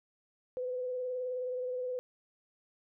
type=tone with vibrato; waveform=sine; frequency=503 Hz; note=B4; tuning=32 cents sharp; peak=-33 dBFS; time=0.57-1.99 s; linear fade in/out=0 ms; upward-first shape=triangle; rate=19 Hz; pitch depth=33 cents each way; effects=none